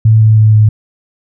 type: tone with pitch steps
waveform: sine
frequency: 110.3 / 109.35 / 108.41 / 107.47 Hz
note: A2 / A2 / A2 / A2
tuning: +5 / -10 / -25 / -40 cents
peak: -3 dBFS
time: 0.05-0.69 s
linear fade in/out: 5 ms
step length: 160 ms
effects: none